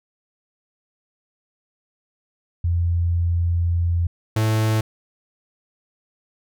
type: tone pair in turn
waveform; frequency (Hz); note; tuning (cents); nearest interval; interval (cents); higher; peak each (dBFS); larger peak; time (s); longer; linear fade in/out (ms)
sine / 45% pulse; 85.7 / 109.39; F2 / A2; -32 / -10; major third; 422; second; -17; neither; 2.64-4.07 / 4.36-4.81; first; 5
effects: none